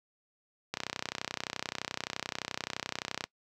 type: click train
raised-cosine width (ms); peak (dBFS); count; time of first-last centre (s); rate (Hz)
0.2; -15; 80; 0.74-3.24; 31.6
effects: noise-tail reverb RT60 0.1 s tail -21 dB re dry + high-pass 100 Hz 12 dB/octave